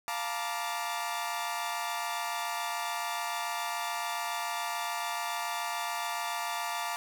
sawtooth chord, Bb major seventh, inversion second, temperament equal with one note detuned, 698.5 / 880 / 947 / 1174.7 Hz, F5 / A5 / Bb5 / D6, 0 / 0 / +27 / 0 cents, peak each -34 dBFS, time 0.08-6.96 s, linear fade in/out 0 ms, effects none

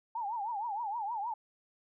sine tone with vibrato, 874 Hz, A5, 12 cents flat, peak -33 dBFS, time 0.15-1.34 s, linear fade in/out 5 ms, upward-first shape triangle, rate 6.4 Hz, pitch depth 210 cents each way, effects none

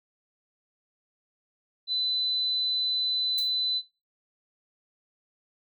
sine tone, 4010 Hz, B7, 26 cents sharp, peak -25 dBFS, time 1.87-3.82 s, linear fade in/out 50 ms
violet noise with exponential decay, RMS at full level -33 dBFS, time 3.38-3.55 s, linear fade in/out 0 ms, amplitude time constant 35 ms
effects noise-tail reverb RT60 0.3 s tail -19 dB re dry

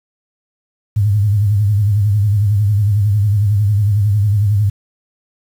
sine tone with vibrato, 102.9 Hz, G#2, 16 cents flat, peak -10 dBFS, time 0.96-4.7 s, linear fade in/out 10 ms, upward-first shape sine, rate 11 Hz, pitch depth 90 cents each way, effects 7-bit

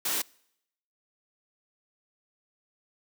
white noise, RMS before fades -29 dBFS, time 0.05-0.22 s, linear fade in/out 5 ms, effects noise-tail reverb RT60 0.8 s tail -25 dB re dry + high-pass 200 Hz 12 dB/octave

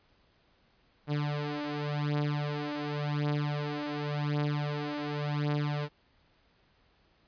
sawtooth beating tone pair, 146.83 / 147.73 Hz, D3 / D3, 0 / +11 cents, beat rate 0.9 Hz, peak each -29 / -29 dBFS, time 1.07-5.89 s, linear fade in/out 50 ms, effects pink hiss -67 dBFS RMS until 7.27 s + resampled to 11025 Hz

